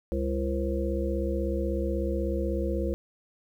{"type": "harmonic tone with a mistuned harmonic", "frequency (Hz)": 68.1, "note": "C#2", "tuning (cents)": -30, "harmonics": [1, 3, 5, 7, 8], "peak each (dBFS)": [-29, -34, -32, -35, -34], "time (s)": [0.12, 2.94], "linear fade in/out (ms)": 0, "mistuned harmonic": 8, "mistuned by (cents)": -38, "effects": ["10-bit"]}